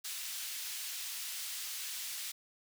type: high-pass noise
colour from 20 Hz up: pink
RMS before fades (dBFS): -41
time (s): 0.04-2.32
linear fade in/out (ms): 10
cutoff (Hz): 3100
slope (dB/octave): 12
effects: none

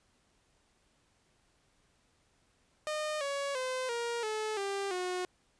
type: tone with pitch steps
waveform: sawtooth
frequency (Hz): 611 / 560.3 / 513.8 / 471.1 / 432 / 396.2 / 363.3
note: D#5 / C#5 / C5 / A#4 / A4 / G4 / F#4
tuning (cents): -32 / +18 / -32 / +18 / -32 / +18 / -32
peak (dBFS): -29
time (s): 2.87-5.25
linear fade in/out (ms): 0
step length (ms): 340
effects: pink hiss -71 dBFS RMS until 5.59 s + resampled to 22050 Hz

